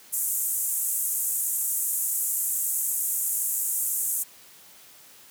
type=band-pass noise; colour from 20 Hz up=white; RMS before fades=-27 dBFS; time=0.12-4.24 s; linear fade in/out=20 ms; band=7100 to 15000 Hz; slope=48 dB/octave; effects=white hiss -51 dBFS RMS until 5.3 s + high-pass 80 Hz 12 dB/octave